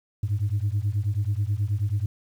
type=beating tone pair; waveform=sine; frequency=98 / 107.3 Hz; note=G2 / A2; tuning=0 / -43 cents; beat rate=9.3 Hz; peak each=-24 dBFS; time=0.23-2.06 s; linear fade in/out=5 ms; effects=tanh soft clip ceiling -18 dBFS + 9-bit